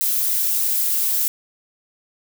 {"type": "noise with flanger", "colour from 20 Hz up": "violet", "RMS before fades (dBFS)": -20, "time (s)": [0.01, 1.28], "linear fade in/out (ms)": 0, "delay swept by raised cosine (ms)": [0.48, 5.98], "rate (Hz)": 3.4, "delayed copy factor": 0.5, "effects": []}